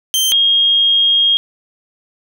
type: tone pair in turn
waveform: sawtooth / sine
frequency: 3136 / 3249 Hz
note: G7 / G#7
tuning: 0 / -39 cents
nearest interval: minor second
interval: 61 cents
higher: second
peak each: -9 dBFS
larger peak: neither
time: 0.14-0.32 / 0.32-1.37 s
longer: second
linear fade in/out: 0 ms
effects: none